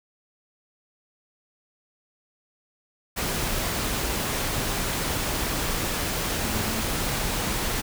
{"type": "tone in noise", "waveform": "sine", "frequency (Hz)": 220, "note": "A3", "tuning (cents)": 0, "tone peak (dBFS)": -32, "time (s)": [6.43, 6.83], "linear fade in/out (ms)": 20, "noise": "pink", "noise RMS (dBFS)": -27, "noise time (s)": [3.16, 7.82], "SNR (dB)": -8, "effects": []}